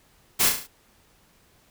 white noise with echo, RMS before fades -20 dBFS, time 0.39-0.5 s, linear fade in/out 20 ms, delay 35 ms, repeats 5, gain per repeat -5 dB, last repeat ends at 0.675 s, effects pink hiss -60 dBFS RMS until 1.7 s

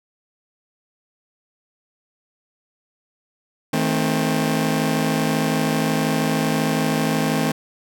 sawtooth chord, A diminished, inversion second, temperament just, 158.4 / 220 / 264 Hz, Eb3 / A3 / C4, +31 / 0 / +16 cents, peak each -19 dBFS, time 3.73-7.52 s, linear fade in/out 5 ms, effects none

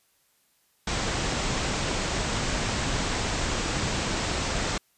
pink low-pass noise, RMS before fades -28 dBFS, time 0.87-4.78 s, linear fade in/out 5 ms, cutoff 8200 Hz, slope 96 dB/octave, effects white hiss -67 dBFS RMS until 4.97 s + resampled to 32000 Hz

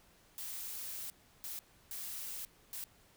blue noise bursts at uneven times, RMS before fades -43 dBFS, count 4, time 0.38-1.1 / 1.44-1.59 / 1.91-2.45 / 2.73-2.84 s, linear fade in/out 0 ms, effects pink hiss -65 dBFS RMS until 3.16 s

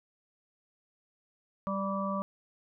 harmonic tone with a mistuned harmonic, 196 Hz, G3, in tune, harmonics 1 / 3 / 5 / 6, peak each -33 / -36 / -40 / -35 dBFS, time 1.67-2.22 s, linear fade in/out 0 ms, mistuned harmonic 6, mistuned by -24 cents, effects none

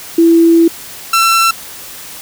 sine / sawtooth tone pair in turn, 333 / 1344.8 Hz, E4 / E6, +18 / +34 cents, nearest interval 2 octaves, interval 2416 cents, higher second, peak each -4 dBFS, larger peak neither, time 0.18-0.68 / 1.13-1.51 s, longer first, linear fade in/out 5 ms, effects white hiss -30 dBFS RMS until 2.21 s

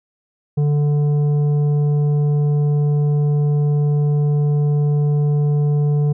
triangle tone with tanh clipping, 146.83 Hz, D3, in tune, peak -15 dBFS, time 0.57-6.13 s, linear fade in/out 10 ms, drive 12 dB, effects none

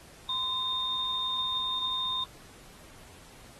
sine tone pair together, 1026 / 3656 Hz, C6 / A#7, -34 / -34 cents, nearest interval octave + minor seventh, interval 2200 cents, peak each -35 / -29 dBFS, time 0.29-2.24 s, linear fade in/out 2 ms, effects pink hiss -53 dBFS RMS until 3.59 s + AAC 32 kbps

